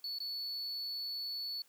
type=tone with dropouts; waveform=triangle; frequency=4435 Hz; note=C#8; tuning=in tune; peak=-36 dBFS; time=0.04-1.62 s; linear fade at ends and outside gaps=2 ms; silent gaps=0.186-0.202 s; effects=white hiss -67 dBFS RMS until 1.68 s + high-pass 200 Hz 12 dB/octave